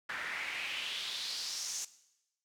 pink noise with band-pass filter sweep, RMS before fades -39 dBFS, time 0.09-1.85 s, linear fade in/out 5 ms, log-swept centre 1600 to 6800 Hz, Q 3.4, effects noise-tail reverb RT60 0.9 s tail -17 dB re dry

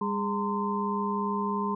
sine tone cluster, 201.9 / 412.1 / 913 / 1036 Hz, G#3 / G#4 / A#5 / C6, -49 / -13 / -36 / -17 cents, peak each -30 / -34 / -34 / -31 dBFS, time 0.01-1.75 s, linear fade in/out 5 ms, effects none

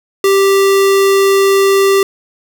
square tone, 392 Hz, G4, in tune, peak -8 dBFS, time 0.24-2.03 s, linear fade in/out 2 ms, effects none

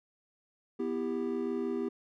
triangle chord, E minor, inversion second, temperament just, 247.2 / 329.6 / 395.6 Hz, B3 / E4 / G4, +2 / 0 / +16 cents, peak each -33 / -35 / -32 dBFS, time 0.79-1.89 s, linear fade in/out 10 ms, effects none

